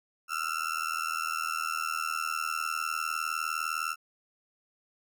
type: tone with amplitude modulation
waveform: 35% pulse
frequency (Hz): 1347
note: E6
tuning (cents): +37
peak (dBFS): -24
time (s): 0.28-3.96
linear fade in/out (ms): 50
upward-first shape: sine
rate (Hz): 79.8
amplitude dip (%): 100
effects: none